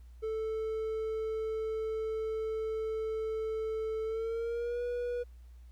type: tone with pitch glide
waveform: triangle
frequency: 440 to 485.4 Hz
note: A4 to B4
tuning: 0 to -30 cents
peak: -30 dBFS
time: 0.22-5.24 s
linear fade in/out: 20 ms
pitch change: +170 cents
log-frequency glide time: 4.04-4.83 s
effects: added 60 Hz sine -49 dBFS peak until 5.71 s + pink hiss -72 dBFS RMS until 5.71 s

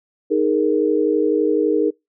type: chord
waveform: sine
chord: D# suspended fourth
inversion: none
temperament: just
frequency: 311.1 / 414.8 / 466.7 Hz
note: D#4 / G#4 / A#4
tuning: 0 / -2 / +2 cents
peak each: -19 dBFS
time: 0.3-1.91 s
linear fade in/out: 20 ms
effects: noise-tail reverb RT60 0.2 s tail -26 dB re dry

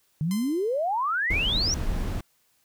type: exponential sweep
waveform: sine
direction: up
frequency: 146.83 to 5910 Hz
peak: -23 dBFS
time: 0.21-1.74 s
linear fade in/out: 0 ms
type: tone with exponential decay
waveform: 5% pulse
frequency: 1034 Hz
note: C6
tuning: 21 cents flat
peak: -22 dBFS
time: 0.31-0.96 s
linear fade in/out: 1 ms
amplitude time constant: 140 ms
type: noise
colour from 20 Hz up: brown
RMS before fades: -28 dBFS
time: 1.3-2.21 s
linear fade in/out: 5 ms
effects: white hiss -67 dBFS RMS until 2.64 s

